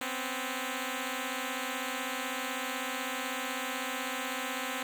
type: beating tone pair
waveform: 5% pulse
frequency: 252.3 / 268.3 Hz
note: B3 / C4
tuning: +37 / +44 cents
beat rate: 16 Hz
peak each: -24 / -25 dBFS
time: 0.01-4.83 s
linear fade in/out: 2 ms
effects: none